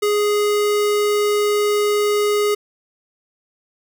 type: tone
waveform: square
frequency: 415.3 Hz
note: G#4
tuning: in tune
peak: -16 dBFS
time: 0.02-2.55 s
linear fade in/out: 10 ms
effects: none